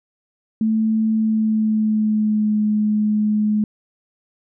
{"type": "tone with pitch glide", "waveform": "sine", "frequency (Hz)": [220, 211.9], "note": ["A3", "G#3"], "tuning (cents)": [0, 35], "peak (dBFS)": -15, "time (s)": [0.61, 3.64], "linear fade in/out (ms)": 2, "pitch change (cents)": -65, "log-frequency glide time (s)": [1.13, 2.59], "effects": []}